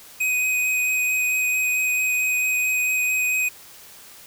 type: tone with vibrato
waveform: square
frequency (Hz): 2507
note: D#7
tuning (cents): +12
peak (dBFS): -20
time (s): 0.2-3.49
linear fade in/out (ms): 10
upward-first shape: sine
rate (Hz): 4.5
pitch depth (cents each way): 10
effects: white hiss -45 dBFS RMS until 4.26 s